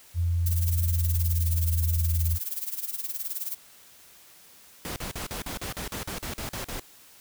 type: tone with pitch glide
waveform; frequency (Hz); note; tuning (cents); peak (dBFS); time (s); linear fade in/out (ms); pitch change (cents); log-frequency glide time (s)
sine; 85.7 to 82.83; F2 to E2; -32 to +9; -22; 0.14-2.39; 50; -59; 0.55-1.7
type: noise with tremolo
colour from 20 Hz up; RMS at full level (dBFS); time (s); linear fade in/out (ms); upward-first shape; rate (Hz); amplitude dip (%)
violet; -30; 0.46-3.55; 2; sine; 19; 80
type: noise bursts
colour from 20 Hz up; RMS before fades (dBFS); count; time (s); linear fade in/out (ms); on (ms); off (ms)
pink; -34; 13; 4.85-6.796; 0; 110; 43
effects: white hiss -53 dBFS RMS until 7.2 s